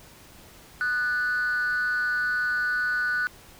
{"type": "tone with frequency modulation", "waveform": "sine", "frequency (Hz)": 1480, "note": "F#6", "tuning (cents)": 0, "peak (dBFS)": -21, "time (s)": [0.81, 3.27], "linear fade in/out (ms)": 0, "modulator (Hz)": 262, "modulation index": 0.39, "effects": ["tanh soft clip ceiling -21 dBFS", "pink hiss -50 dBFS RMS until 3.59 s"]}